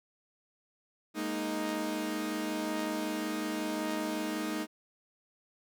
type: chord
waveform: sawtooth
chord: Ab suspended second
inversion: none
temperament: equal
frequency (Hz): 207.7 / 233.1 / 311.1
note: Ab3 / Bb3 / Eb4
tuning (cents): 0 / 0 / 0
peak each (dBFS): -35 / -35 / -30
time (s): 1.14-4.67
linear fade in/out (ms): 50
effects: none